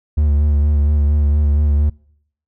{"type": "tone with vibrato", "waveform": "triangle", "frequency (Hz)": 73.42, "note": "D2", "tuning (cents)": 0, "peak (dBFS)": -9, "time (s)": [0.17, 1.9], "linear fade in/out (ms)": 10, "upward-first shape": "sine", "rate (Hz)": 4.3, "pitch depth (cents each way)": 34, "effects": ["noise-tail reverb RT60 0.7 s tail -26 dB re dry"]}